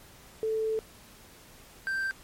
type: tone pair in turn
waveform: sine / triangle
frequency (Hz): 440 / 1568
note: A4 / G6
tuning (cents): 0 / 0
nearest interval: octave + minor seventh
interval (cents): 2200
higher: second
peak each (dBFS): -26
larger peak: neither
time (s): 0.43-0.79 / 1.87-2.11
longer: first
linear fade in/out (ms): 0
effects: pink hiss -53 dBFS RMS until 2.23 s + MP3 64 kbps